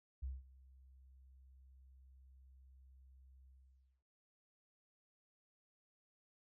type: tone with ADSR envelope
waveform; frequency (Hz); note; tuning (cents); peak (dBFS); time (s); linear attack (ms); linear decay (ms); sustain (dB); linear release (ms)
sine; 65.41; C2; 0; -39; 0.22-4.03; 14; 190; -22; 560
effects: noise-tail reverb RT60 0.7 s tail -18 dB re dry